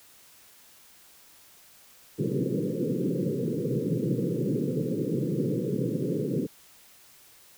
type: band-pass noise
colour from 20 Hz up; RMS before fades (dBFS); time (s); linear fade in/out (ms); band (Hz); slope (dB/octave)
pink; -28; 2.18-6.47; 20; 120 to 510; 96
effects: white hiss -55 dBFS RMS until 7.57 s